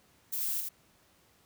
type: noise with echo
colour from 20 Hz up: violet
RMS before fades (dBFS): -34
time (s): 0.32-0.61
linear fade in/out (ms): 10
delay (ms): 81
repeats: 1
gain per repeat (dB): -3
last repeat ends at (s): 0.691
effects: pink hiss -65 dBFS RMS until 1.45 s + high-pass 60 Hz 12 dB/octave